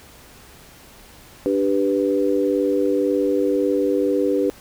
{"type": "chord", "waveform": "sine", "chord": "G major", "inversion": "second", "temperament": "equal", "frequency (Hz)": [293.7, 392, 493.9], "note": ["D4", "G4", "B4"], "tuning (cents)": [0, 0, 0], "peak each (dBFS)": -21, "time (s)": [1.46, 4.5], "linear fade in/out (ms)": 0, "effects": ["pink hiss -46 dBFS RMS until 4.6 s"]}